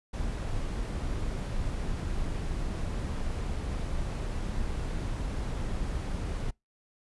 brown noise, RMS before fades -32 dBFS, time 0.13-6.51 s, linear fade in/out 10 ms, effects noise-tail reverb RT60 0.2 s tail -26 dB re dry + resampled to 24000 Hz

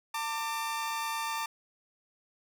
sawtooth tone pair together, 902 / 1179.8 Hz, A5 / D6, +43 / +8 cents, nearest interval perfect fourth, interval 465 cents, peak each -30 / -32 dBFS, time 0.14-1.46 s, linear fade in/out 5 ms, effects 11-bit

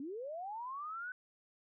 sine linear sweep, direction up, 256.9 to 1518 Hz, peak -40 dBFS, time 0-1.12 s, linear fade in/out 2 ms, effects none

